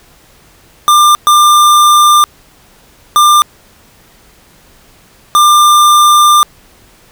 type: tone bursts at uneven times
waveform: square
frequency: 1195 Hz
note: D6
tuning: 30 cents sharp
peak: -4 dBFS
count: 4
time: 0.88-1.15 / 1.27-2.24 / 3.16-3.42 / 5.35-6.43 s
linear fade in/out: 0 ms
effects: pink hiss -44 dBFS RMS until 7.11 s